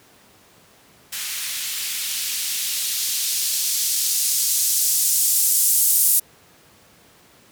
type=noise with band-pass filter sweep; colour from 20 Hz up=violet; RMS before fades=-21 dBFS; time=1.12-6.2 s; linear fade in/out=10 ms; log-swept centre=2000 to 9700 Hz; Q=0.99; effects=pink hiss -52 dBFS RMS until 7.51 s + high-pass 100 Hz 12 dB/octave